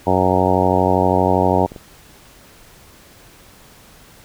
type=harmonic tone; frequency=92.5 Hz; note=F#2; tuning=in tune; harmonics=1 / 2 / 3 / 4 / 5 / 6 / 7 / 8 / 9 / 10; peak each=-22 / -22 / -22 / -22 / -22 / -22 / -22 / -22 / -22 / -22 dBFS; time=0.06-1.67 s; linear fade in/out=20 ms
type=clicks; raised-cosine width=2 ms; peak=-20 dBFS; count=2; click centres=1.719 / 1.762 s
effects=pink hiss -46 dBFS RMS until 4.24 s